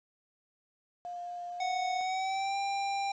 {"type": "tone with vibrato", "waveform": "sine", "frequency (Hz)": 705, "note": "F5", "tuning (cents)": 16, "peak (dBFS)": -37, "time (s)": [1.05, 2.01], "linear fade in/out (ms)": 0, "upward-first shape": "triangle", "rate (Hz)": 4.5, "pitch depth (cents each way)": 8}
{"type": "tone with pitch glide", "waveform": "square", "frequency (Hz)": [740, 793.1], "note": ["F#5", "G5"], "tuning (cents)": [0, 20], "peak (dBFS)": -31, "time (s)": [1.6, 3.12], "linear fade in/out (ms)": 5, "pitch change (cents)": 120, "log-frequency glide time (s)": [1.99, 2.57]}
{"effects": ["resampled to 16000 Hz", "10-bit"]}